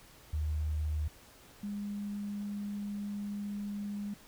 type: tone pair in turn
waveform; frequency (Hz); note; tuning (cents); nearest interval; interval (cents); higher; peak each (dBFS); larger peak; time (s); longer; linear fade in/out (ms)
sine; 76.5 / 204.2; D#2 / G#3; -29 / -29; octave + perfect fourth; 1700; second; -30 / -35; first; 0.33-1.08 / 1.63-4.14; second; 5
effects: pink hiss -57 dBFS RMS until 4.27 s